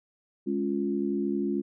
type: chord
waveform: sine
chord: Db major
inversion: second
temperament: equal with one note detuned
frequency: 207.7 / 277.2 / 350.2 Hz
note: Ab3 / Db4 / F4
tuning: 0 / 0 / +5 cents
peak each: -30 dBFS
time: 0.46-1.62 s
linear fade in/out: 20 ms
effects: none